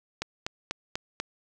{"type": "click train", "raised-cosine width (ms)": 0.2, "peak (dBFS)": -13, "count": 5, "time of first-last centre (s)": [0.22, 1.2], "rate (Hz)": 4.08, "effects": []}